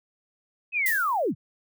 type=linear sweep; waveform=sine; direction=down; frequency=2601 to 89 Hz; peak=-22 dBFS; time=0.72-1.35 s; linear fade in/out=50 ms
type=noise with exponential decay; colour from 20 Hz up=violet; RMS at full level=-26 dBFS; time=0.86-1.31 s; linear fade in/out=2 ms; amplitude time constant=96 ms
effects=none